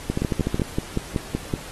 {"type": "two click trains", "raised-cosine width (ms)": 3, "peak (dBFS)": [-9, -9], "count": [8, 8], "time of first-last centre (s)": [[0.22, 1.538], [0.1, 0.619]], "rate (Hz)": [5.31, 13.5], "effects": ["pink hiss -39 dBFS RMS until 1.71 s", "AAC 32 kbps"]}